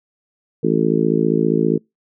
harmonic tone, 55 Hz, A1, in tune, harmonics 3 / 4 / 5 / 6 / 7 / 8, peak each -21 / -21 / -21 / -21 / -21 / -21 dBFS, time 0.63-1.78 s, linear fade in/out 10 ms, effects noise-tail reverb RT60 0.2 s tail -26 dB re dry

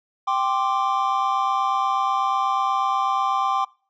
triangle chord, G suspended fourth, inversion none, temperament equal, 784 / 1046.5 / 1174.7 Hz, G5 / C6 / D6, 0 / 0 / 0 cents, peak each -22 dBFS, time 0.27-3.65 s, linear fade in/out 10 ms, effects noise-tail reverb RT60 0.4 s tail -23 dB re dry + resampled to 16000 Hz

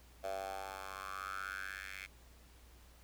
10% pulse tone with high-pass filter sweep, 96.2 Hz, G2, 32 cents flat, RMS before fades -44 dBFS, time 0.23-2.07 s, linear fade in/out 20 ms, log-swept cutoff 640 to 2100 Hz, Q 6.6, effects added 60 Hz sine -59 dBFS peak until 3.03 s + pink hiss -64 dBFS RMS until 3.03 s

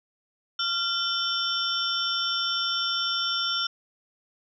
sine tone cluster, 1378 / 3060 / 3536 / 5460 Hz, F6 / G7 / A7 / F8, -24 / -42 / +8 / -40 cents, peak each -30 dBFS, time 0.59-3.67 s, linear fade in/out 5 ms, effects none

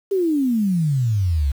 sine exponential sweep, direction down, 404.9 to 65.41 Hz, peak -16 dBFS, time 0.11-1.52 s, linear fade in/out 10 ms, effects 7-bit

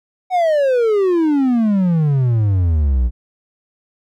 triangle exponential sweep, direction down, 755 to 57 Hz, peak -10 dBFS, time 0.3-3.11 s, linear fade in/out 50 ms, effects none

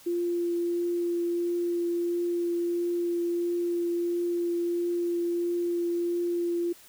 sine tone with vibrato, 345.9 Hz, F4, 17 cents flat, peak -25 dBFS, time 0.06-6.73 s, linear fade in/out 10 ms, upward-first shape triangle, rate 1.5 Hz, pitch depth 10 cents each way, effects white hiss -53 dBFS RMS until 6.88 s

